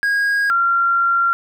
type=tone pair in turn; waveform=triangle / sine; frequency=1638 / 1377.4 Hz; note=G#6 / F6; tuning=-24 / -24 cents; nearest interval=minor third; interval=300 cents; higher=first; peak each=-13 dBFS; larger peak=neither; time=0.03-0.5 / 0.5-1.33 s; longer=second; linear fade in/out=0 ms; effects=none